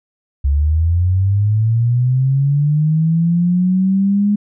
sine linear sweep, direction up, 67.9 to 207.7 Hz, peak -11 dBFS, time 0.44-4.36 s, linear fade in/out 10 ms, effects none

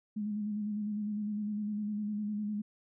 sine tone with vibrato, 209.3 Hz, G#3, 14 cents sharp, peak -32 dBFS, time 0.16-2.62 s, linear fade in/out 10 ms, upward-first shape square, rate 9.9 Hz, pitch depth 30 cents each way, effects none

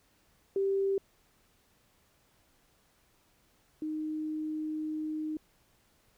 sine tone pair in turn, 391.3 / 309.5 Hz, G4 / D#4, -3 / -9 cents, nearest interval major third, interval 406 cents, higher first, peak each -26 / -32 dBFS, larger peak first, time 0.56-0.98 / 3.82-5.37 s, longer second, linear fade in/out 2 ms, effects pink hiss -68 dBFS RMS until 6.17 s

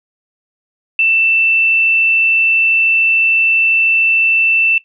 sine tone, 2667 Hz, E7, 20 cents sharp, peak -9 dBFS, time 0.99-4.78 s, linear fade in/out 2 ms, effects noise-tail reverb RT60 0.1 s tail -17 dB re dry

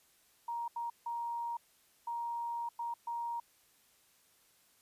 sine tone bursts at uneven times, 939 Hz, A#5, 12 cents sharp, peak -35 dBFS, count 6, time 0.48-0.68 / 0.76-0.9 / 1.06-1.57 / 2.07-2.69 / 2.79-2.94 / 3.07-3.4 s, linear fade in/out 5 ms, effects white hiss -68 dBFS RMS until 4.81 s + resampled to 32000 Hz

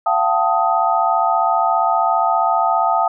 sine tone cluster, 688 / 763 / 880 / 1254 Hz, F5 / G5 / A5 / D#6, -26 / -47 / 0 / +13 cents, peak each -19 dBFS, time 0.06-3.08 s, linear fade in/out 5 ms, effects none

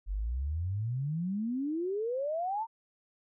sine exponential sweep, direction up, 44.91 to 932.3 Hz, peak -30 dBFS, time 0.06-2.67 s, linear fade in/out 50 ms, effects none

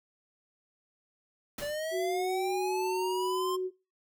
pink noise with exponential decay, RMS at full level -36 dBFS, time 1.58-1.85 s, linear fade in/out 5 ms, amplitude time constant 58 ms
square linear sweep, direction up, 574 to 1061 Hz, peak -33 dBFS, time 1.61-3.57 s, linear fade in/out 20 ms
sine tone, 370.8 Hz, F#4, 4 cents sharp, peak -29 dBFS, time 1.91-3.71 s, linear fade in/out 50 ms
effects noise-tail reverb RT60 0.3 s tail -23 dB re dry

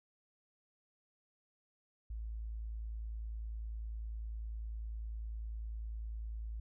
sine tone, 55 Hz, A1, in tune, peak -39 dBFS, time 2.1-6.6 s, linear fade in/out 5 ms, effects none

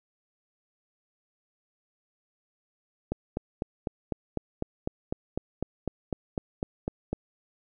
click train, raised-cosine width 2 ms, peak -15 dBFS, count 17, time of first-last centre 3.12-7.13 s, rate 3.99 Hz, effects none

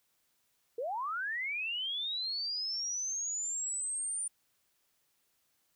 sine linear sweep, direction up, 440 to 9240 Hz, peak -33 dBFS, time 0.78-4.28 s, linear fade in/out 5 ms, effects white hiss -75 dBFS RMS until 5.75 s

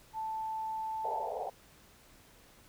sine tone, 880 Hz, A5, in tune, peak -34 dBFS, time 0.13-1.31 s, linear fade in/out 50 ms
white band-pass noise, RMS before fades -38 dBFS, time 1.04-1.5 s, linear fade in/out 10 ms, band 420 to 900 Hz, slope 96 dB/octave
effects pink hiss -60 dBFS RMS until 2.68 s

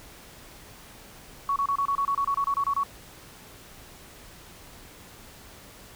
sine tone bursts, 1117 Hz, C#6, 13 cents sharp, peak -22 dBFS, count 14, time 1.49-2.834 s, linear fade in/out 2 ms, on 70 ms, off 28 ms, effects pink hiss -48 dBFS RMS until 5.95 s

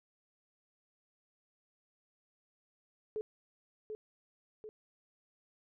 sine tone with echo, 430.4 Hz, A4, 38 cents flat, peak -34 dBFS, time 3.16-3.21 s, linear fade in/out 0 ms, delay 740 ms, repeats 2, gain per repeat -5 dB, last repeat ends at 4.69 s, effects none

